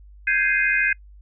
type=chord; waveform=sine; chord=Ab major seventh; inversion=third; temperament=equal; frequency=1568 / 1661.2 / 2093 / 2489 Hz; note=G6 / Ab6 / C7 / Eb7; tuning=0 / 0 / 0 / 0 cents; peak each=-23 dBFS; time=0.27-0.93 s; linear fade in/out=5 ms; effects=noise-tail reverb RT60 0.1 s tail -26 dB re dry + added 50 Hz sine -43 dBFS peak until 1.21 s